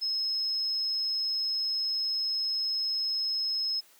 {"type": "tone", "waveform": "sine", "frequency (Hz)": 5170, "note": "E8", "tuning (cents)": -34, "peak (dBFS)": -27, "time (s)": [0.01, 3.81], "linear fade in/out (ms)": 20, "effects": ["white hiss -59 dBFS RMS until 3.99 s", "high-pass 300 Hz 12 dB/octave"]}